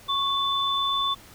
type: tone pair together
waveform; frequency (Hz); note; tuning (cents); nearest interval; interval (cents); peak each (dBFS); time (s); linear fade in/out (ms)
sine; 1103 / 3512; C#6 / A7; -9 / -4; octave + minor sixth; 2005; -25; 0.08-1.15; 20
effects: pink hiss -49 dBFS RMS until 1.34 s